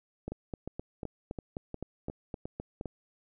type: two click trains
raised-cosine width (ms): 2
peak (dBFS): -23 / -24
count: 11 / 8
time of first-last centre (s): 0.28-2.857 / 0.32-2.811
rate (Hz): 3.88 / 2.81
effects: none